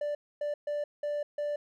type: tone bursts at uneven times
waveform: triangle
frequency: 587.3 Hz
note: D5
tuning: in tune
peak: -27 dBFS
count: 5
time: 0.01-0.15 / 0.41-0.54 / 0.67-0.84 / 1.03-1.23 / 1.38-1.56 s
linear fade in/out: 5 ms
effects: tanh soft clip ceiling -23 dBFS